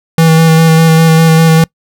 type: tone with vibrato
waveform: square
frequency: 162 Hz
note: E3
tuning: 30 cents flat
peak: -4 dBFS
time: 0.18-1.64 s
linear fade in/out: 2 ms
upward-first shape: square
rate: 5 Hz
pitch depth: 14 cents each way
effects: noise-tail reverb RT60 0.1 s tail -25 dB re dry